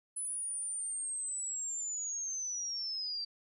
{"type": "linear sweep", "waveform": "sine", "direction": "down", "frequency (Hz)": [10080, 4649], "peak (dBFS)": -35, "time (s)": [0.16, 3.25], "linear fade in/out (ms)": 10, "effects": []}